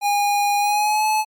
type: tone with pitch glide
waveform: square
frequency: 817 to 861.1 Hz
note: G#5 to A5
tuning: -29 to -38 cents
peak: -17 dBFS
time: 0.01-1.25 s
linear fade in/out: 50 ms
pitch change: +91 cents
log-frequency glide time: 0.59-1.06 s
effects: MP3 96 kbps

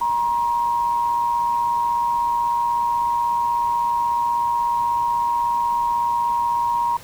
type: tone pair together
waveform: sine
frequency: 950 / 1066.3 Hz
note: A#5 / C6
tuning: +33 / +32 cents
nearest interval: major second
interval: 199 cents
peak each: -18 / -27 dBFS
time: 0.01-6.97 s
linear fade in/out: 5 ms
effects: pink hiss -42 dBFS RMS until 7.03 s

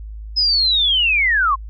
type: linear sweep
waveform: sine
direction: down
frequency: 5140 to 1020 Hz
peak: -13 dBFS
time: 0.36-1.56 s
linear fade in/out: 20 ms
effects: added 53 Hz sine -29 dBFS peak until 1.69 s

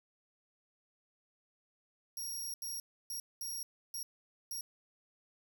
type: tone bursts at uneven times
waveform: 15% pulse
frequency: 5610 Hz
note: F8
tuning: 7 cents sharp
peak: -33 dBFS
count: 6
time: 2.17-2.54 / 2.62-2.8 / 3.1-3.2 / 3.41-3.63 / 3.94-4.03 / 4.51-4.61 s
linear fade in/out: 2 ms
effects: none

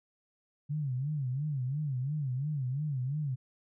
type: tone with vibrato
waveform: sine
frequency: 138.59 Hz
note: C#3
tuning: in tune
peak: -30 dBFS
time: 0.69-3.36 s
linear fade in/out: 20 ms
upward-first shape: sine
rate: 2.9 Hz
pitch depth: 180 cents each way
effects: none

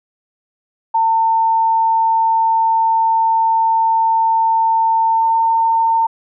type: tone with pitch glide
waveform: sine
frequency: 900 to 906.8 Hz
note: A5 to A#5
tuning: +39 to -48 cents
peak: -11 dBFS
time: 0.94-6.07 s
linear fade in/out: 10 ms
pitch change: +13 cents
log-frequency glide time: 5.08-5.42 s
effects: none

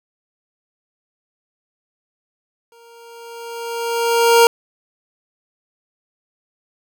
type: tone with exponential growth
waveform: 25% pulse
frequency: 466.2 Hz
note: A#4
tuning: in tune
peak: -3 dBFS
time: 2.72-4.47 s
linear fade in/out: 1 ms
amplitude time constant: 380 ms
effects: none

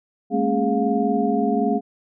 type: tone cluster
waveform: sine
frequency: 207.4 / 228.5 / 272.5 / 415.2 / 708 Hz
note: G#3 / A#3 / C#4 / G#4 / F5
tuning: -2 / -34 / -29 / 0 / +23 cents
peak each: -24 dBFS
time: 0.3-1.81 s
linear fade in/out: 50 ms
effects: none

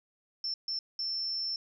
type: tone bursts at uneven times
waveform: sine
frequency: 5360 Hz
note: E8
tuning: 28 cents sharp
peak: -31 dBFS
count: 3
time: 0.44-0.54 / 0.68-0.79 / 0.99-1.56 s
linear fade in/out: 2 ms
effects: none

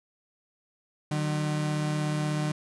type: tone pair together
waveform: 35% pulse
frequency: 151.25 / 187.7 Hz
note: D#3 / F#3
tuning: -49 / +25 cents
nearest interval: major third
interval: 374 cents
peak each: -25 / -34 dBFS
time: 1.11-2.52 s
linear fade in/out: 5 ms
effects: resampled to 24000 Hz

